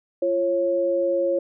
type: tone pair together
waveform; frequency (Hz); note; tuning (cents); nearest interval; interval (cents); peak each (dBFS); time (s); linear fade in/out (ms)
sine; 344.6 / 547; F4 / C#5; -23 / -23; minor sixth; 800; -25 / -20; 0.22-1.39; 5
effects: none